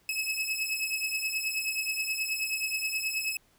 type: beating tone pair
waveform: sawtooth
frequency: 2576 / 2585.4 Hz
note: E7 / E7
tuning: -41 / -34 cents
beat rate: 9.4 Hz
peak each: -29 dBFS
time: 0.09-3.37 s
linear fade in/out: 2 ms
effects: pink hiss -65 dBFS RMS until 3.58 s